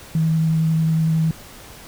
sine tone with vibrato, 160.4 Hz, E3, 47 cents flat, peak -15 dBFS, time 0.15-1.31 s, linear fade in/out 2 ms, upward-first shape triangle, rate 11 Hz, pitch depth 15 cents each way, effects pink hiss -41 dBFS RMS until 1.87 s

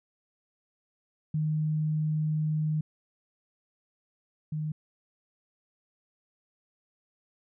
sine tone pair in turn, 154.3 / 153.74 Hz, D#3 / D#3, -14 / -20 cents, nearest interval unison, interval 6 cents, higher first, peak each -25 / -29 dBFS, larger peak first, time 1.34-2.81 / 4.52-4.72 s, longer first, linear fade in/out 5 ms, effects none

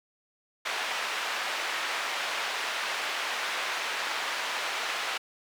white band-pass noise, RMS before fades -32 dBFS, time 0.65-5.18 s, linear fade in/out 10 ms, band 680 to 2700 Hz, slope 12 dB/octave, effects none

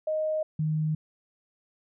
sine tone pair in turn, 622.3 / 155.17 Hz, D#5 / D#3, 0 / -4 cents, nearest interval 2 octaves, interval 2404 cents, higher first, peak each -25 / -24 dBFS, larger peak second, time 0.07-0.43 / 0.59-0.95 s, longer neither, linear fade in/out 5 ms, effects none

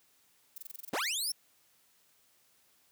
violet noise bursts, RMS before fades -43 dBFS, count 8, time 0.56-0.896 s, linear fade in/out 5 ms, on 21 ms, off 24 ms
20% pulse linear sweep, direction up, 145.1 to 5588 Hz, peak -26 dBFS, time 0.93-1.32 s, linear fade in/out 5 ms
effects white hiss -68 dBFS RMS until 2.91 s + high-pass 60 Hz 12 dB/octave

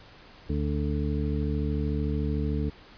harmonic tone, 73.42 Hz, D2, in tune, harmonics 1 / 2 / 3 / 4 / 6, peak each -28 / -31 / -33 / -34 / -36 dBFS, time 0.49-2.7 s, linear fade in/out 10 ms, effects pink hiss -51 dBFS RMS until 2.97 s + resampled to 11025 Hz

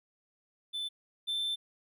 triangle tone pair in turn, 3520 / 3547 Hz, A7 / A7, 0 / +13 cents, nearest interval unison, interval 13 cents, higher second, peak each -32 / -29 dBFS, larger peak second, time 0.73-0.89 / 1.27-1.56 s, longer second, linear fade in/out 20 ms, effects none

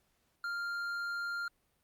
sine tone with hard clipping, 1396.9 Hz, F6, in tune, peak -36 dBFS, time 0.44-1.48 s, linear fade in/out 2 ms, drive 6 dB, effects pink hiss -75 dBFS RMS until 1.83 s + Opus 48 kbps

